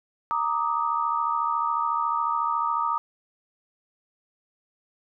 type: tone cluster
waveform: sine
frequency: 931 / 1183 / 1257 Hz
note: A#5 / D6 / D#6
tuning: -2 / +12 / +17 cents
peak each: -27 dBFS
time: 0.31-2.98 s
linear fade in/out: 0 ms
effects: none